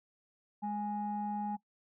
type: tone pair together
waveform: sine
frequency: 207.7 / 830.6 Hz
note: G#3 / G#5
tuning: 0 / 0 cents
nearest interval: 2 octaves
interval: 2400 cents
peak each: -36 / -35 dBFS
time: 0.62-1.57 s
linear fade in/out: 20 ms
effects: noise-tail reverb RT60 0.1 s tail -19 dB re dry + tanh soft clip ceiling -27 dBFS